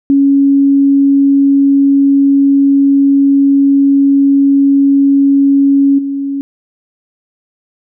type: tone with level steps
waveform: sine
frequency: 277.6 Hz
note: C#4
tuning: 3 cents sharp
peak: -5 / -14 dBFS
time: 0.1-6.41 s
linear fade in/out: 0 ms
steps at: 5.98 s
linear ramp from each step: 10 ms
effects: none